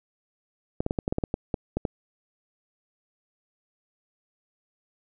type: clicks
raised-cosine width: 2 ms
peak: -12 dBFS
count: 12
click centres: 0.805 / 0.864 / 0.909 / 0.988 / 1.079 / 1.125 / 1.184 / 1.238 / 1.341 / 1.542 / 1.77 / 1.852 s
effects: none